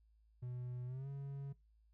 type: tone with pitch glide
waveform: triangle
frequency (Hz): 123.8 to 138.96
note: B2 to C#3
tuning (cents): +5 to +5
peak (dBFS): -40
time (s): 0.42-1.53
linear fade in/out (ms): 10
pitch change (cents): +200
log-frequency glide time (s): 0.86-1.08
effects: noise-tail reverb RT60 0.2 s tail -20 dB re dry + added 54 Hz sine -67 dBFS peak until 1.93 s